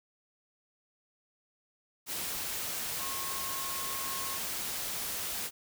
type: tone in noise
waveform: sine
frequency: 1082 Hz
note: C#6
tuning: 42 cents flat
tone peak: -41 dBFS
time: 2.97-4.4 s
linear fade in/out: 50 ms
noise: white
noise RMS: -36 dBFS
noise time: 2.06-5.51 s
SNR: -8 dB
effects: none